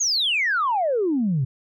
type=exponential sweep; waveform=sine; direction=down; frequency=6800 to 123.1 Hz; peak=-18 dBFS; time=0-1.45 s; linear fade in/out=10 ms; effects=tanh soft clip ceiling -14 dBFS